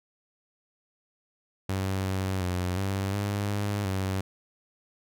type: tone with pitch steps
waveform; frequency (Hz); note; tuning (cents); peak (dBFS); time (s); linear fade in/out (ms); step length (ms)
sawtooth; 95.8 / 95.1 / 90.1 / 97.4 / 101.5 / 102.2 / 95.5; G2 / F#2 / F#2 / G2 / G#2 / G#2 / G2; -39 / +48 / -45 / -11 / -39 / -27 / -45; -23; 1.69-4.21; 5; 360
effects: none